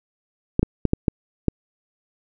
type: clicks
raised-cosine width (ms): 3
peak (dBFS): -4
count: 6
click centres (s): 0.594 / 0.63 / 0.853 / 0.934 / 1.082 / 1.483
effects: none